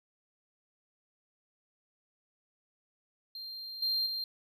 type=tone with level steps; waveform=triangle; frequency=4182 Hz; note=C8; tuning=2 cents flat; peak=-39 / -27 / -32 dBFS; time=3.35-4.24 s; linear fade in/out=2 ms; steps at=3.82 / 4.06 s; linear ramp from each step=5 ms; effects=none